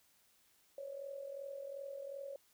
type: tone with amplitude modulation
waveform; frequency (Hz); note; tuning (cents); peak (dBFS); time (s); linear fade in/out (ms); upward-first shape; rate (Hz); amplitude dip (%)
sine; 554.4; C#5; 0; -40; 0.78-2.36; 2; sine; 42.7; 65
effects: white hiss -71 dBFS RMS until 2.53 s